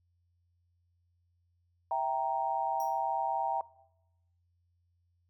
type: chord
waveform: sine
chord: E diminished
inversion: none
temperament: equal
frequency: 659.3 / 784 / 932.3 Hz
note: E5 / G5 / Bb5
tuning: 0 / 0 / 0 cents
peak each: -36 / -32 / -32 dBFS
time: 1.91-3.61 s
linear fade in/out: 2 ms
type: tone with exponential decay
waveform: 5% pulse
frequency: 5720 Hz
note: F8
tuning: 41 cents sharp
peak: -36 dBFS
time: 2.8-3.01 s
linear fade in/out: 1 ms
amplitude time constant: 45 ms
effects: noise-tail reverb RT60 0.9 s tail -21 dB re dry + added 87 Hz sine -70 dBFS peak until 5.29 s